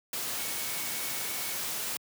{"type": "tone in noise", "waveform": "sine", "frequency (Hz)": 2222, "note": "C#7", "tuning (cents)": 4, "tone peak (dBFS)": -45, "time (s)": [0.38, 1.56], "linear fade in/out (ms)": 2, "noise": "white", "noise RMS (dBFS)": -34, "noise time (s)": [0.13, 1.97], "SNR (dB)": -14, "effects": ["high-pass 100 Hz 12 dB/octave"]}